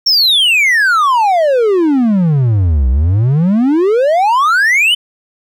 triangle exponential two-way sweep, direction down then up, 5588 to 61.1 to 3090 Hz, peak -6 dBFS, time 0.06-4.95 s, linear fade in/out 10 ms, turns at 2.89 s, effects none

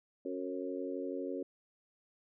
harmonic tone with a mistuned harmonic, 92 Hz, F#2, 9 cents flat, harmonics 3 / 4 / 5 / 6, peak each -40 / -41 / -42 / -43 dBFS, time 0.25-1.43 s, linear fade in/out 5 ms, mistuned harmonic 6, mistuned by -18 cents, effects none

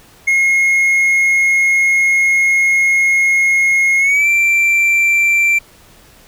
triangle tone with pitch glide, 2156 to 2351 Hz, C#7 to D7, -49 to +1 cents, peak -8 dBFS, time 0.27-5.59 s, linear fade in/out 10 ms, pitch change +150 cents, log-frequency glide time 3.99-4.28 s, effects pink hiss -45 dBFS RMS until 6.27 s

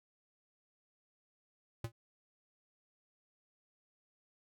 square tone with exponential decay, 115.3 Hz, A#2, 19 cents flat, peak -34 dBFS, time 1.84-1.92 s, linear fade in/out 5 ms, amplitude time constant 17 ms, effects none

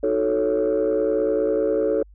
sine chord, D# half-diminished seventh, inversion none, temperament equal, 311.1 / 370 / 440 / 554.4 Hz, D#4 / F#4 / A4 / C#5, 0 / 0 / 0 / 0 cents, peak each -25 / -26 / -20 / -22 dBFS, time 0.03-2.03 s, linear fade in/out 5 ms, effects tanh soft clip ceiling -13 dBFS + added 50 Hz sine -45 dBFS peak until 2.14 s

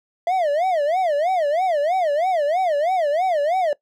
triangle tone with vibrato, 659.3 Hz, E5, in tune, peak -15 dBFS, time 0.27-3.73 s, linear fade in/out 2 ms, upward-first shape sine, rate 3.1 Hz, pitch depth 250 cents each way, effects noise-tail reverb RT60 0.1 s tail -19 dB re dry

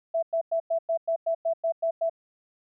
sine tone bursts, 661 Hz, E5, 5 cents sharp, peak -22 dBFS, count 11, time 0.14-2.097 s, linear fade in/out 10 ms, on 87 ms, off 100 ms, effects none

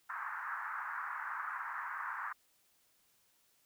white band-pass noise, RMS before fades -41 dBFS, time 0.09-2.33 s, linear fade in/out 10 ms, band 930 to 1700 Hz, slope 48 dB/octave, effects white hiss -72 dBFS RMS until 3.65 s

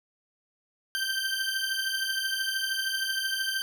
20% pulse beating tone pair, 1556 / 1569 Hz, G6 / G6, -13 / +1 cents, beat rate 13 Hz, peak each -26 dBFS, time 0.95-3.62 s, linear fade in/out 0 ms, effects none

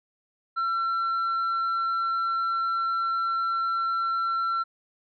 triangle tone, 1352 Hz, E6, 43 cents sharp, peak -22 dBFS, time 0.56-4.64 s, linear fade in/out 20 ms, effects resampled to 11025 Hz

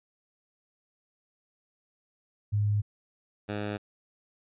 sine / 10% pulse tone pair in turn, 103.83 / 103.83 Hz, G#2 / G#2, 0 / 0 cents, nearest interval unison, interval 0 cents, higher neither, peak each -23 dBFS, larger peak neither, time 2.52-2.82 / 3.48-3.78 s, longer neither, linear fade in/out 20 ms, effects resampled to 8000 Hz

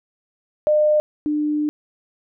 sine tone pair in turn, 605 / 299.4 Hz, D#5 / D4, -49 / +33 cents, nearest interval octave, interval 1218 cents, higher first, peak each -13 / -18 dBFS, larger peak first, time 0.67-1 / 1.26-1.69 s, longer second, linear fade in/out 0 ms, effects none

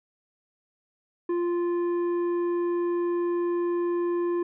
triangle tone with tanh clipping, 347.7 Hz, F4, 8 cents flat, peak -25 dBFS, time 1.29-4.43 s, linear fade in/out 5 ms, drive 12 dB, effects none

